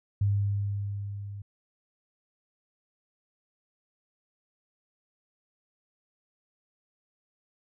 sine tone with level ramp, 100.9 Hz, G#2, 49 cents flat, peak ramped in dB -21 to -37 dBFS, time 0.21-1.42 s, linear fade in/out 5 ms, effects none

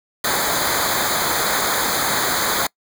pink noise with comb filter, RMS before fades -20 dBFS, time 0.24-2.67 s, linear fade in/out 5 ms, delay 0.36 ms, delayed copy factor -0.95, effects noise-tail reverb RT60 0.1 s tail -25 dB re dry

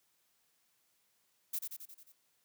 violet noise with echo, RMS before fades -36 dBFS, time 1.53-1.59 s, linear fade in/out 10 ms, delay 89 ms, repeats 6, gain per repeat -4 dB, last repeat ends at 2.124 s, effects white hiss -75 dBFS RMS until 2.44 s + high-pass 80 Hz 12 dB/octave

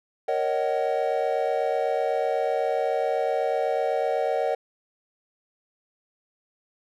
triangle chord, D# minor seventh, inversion second, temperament equal with one note detuned, 466.2 / 554.4 / 622.3 / 754.7 Hz, A#4 / C#5 / D#5 / F#5, 0 / 0 / 0 / +34 cents, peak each -26 dBFS, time 0.28-4.55 s, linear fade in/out 5 ms, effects none

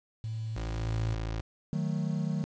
sine tone with vibrato, 110.8 Hz, A2, 13 cents sharp, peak -32 dBFS, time 0.24-1.14 s, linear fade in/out 0 ms, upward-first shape triangle, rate 2 Hz, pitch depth 9 cents each way
25% pulse tone, 55 Hz, A1, in tune, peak -28 dBFS, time 0.56-1.41 s, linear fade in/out 5 ms
triangle chord, D# diminished, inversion none, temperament equal, 155.56 / 185 / 220 Hz, D#3 / F#3 / A3, 0 / 0 / 0 cents, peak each -29 / -31 / -34 dBFS, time 1.73-2.44 s, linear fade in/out 0 ms
effects resampled to 16000 Hz + 9-bit

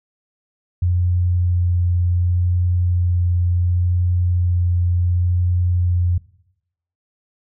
sine tone with vibrato, 88.5 Hz, F2, 23 cents sharp, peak -14 dBFS, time 0.82-6.18 s, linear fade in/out 5 ms, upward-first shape sine, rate 0.69 Hz, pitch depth 9 cents each way, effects noise-tail reverb RT60 0.8 s tail -20 dB re dry

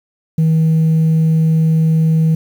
sine tone, 160.1 Hz, D#3, 50 cents sharp, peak -7 dBFS, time 0.38-2.35 s, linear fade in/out 5 ms, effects tanh soft clip ceiling -8 dBFS + 7-bit

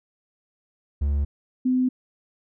triangle / sine tone pair in turn, 71.5 / 254.8 Hz, D2 / C4, -46 / -46 cents, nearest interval octave + minor seventh, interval 2200 cents, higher second, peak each -18 dBFS, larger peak neither, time 1.01-1.25 / 1.65-1.89 s, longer neither, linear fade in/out 10 ms, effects none

